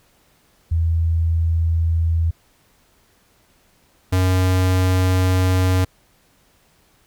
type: tone pair in turn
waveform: sine / square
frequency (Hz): 82.41 / 92.5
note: E2 / F#2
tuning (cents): 0 / 0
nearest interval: major second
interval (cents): 200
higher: second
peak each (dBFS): -15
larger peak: neither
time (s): 0.71-2.31 / 4.12-5.85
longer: second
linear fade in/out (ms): 10
effects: pink hiss -58 dBFS RMS until 7.06 s